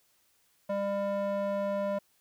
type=tone with band-pass filter; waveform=square; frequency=200 Hz; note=G3; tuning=35 cents sharp; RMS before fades=-31 dBFS; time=0.69-1.99 s; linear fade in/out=10 ms; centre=650 Hz; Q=2.2; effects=white hiss -69 dBFS RMS until 2.2 s